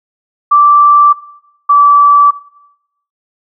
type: tone pair in turn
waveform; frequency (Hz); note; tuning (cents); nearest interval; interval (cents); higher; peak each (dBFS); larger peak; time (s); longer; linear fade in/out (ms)
sine; 1169 / 1156.2; D6 / D6; -8 / -27; unison; 19; first; -3; neither; 0.51-1.13 / 1.69-2.31; neither; 10
effects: noise-tail reverb RT60 0.8 s tail -18 dB re dry